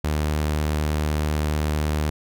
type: tone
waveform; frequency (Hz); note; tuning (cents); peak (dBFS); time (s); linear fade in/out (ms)
sawtooth; 75.8; D#2; -45; -17; 0.04-2.1; 5
effects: none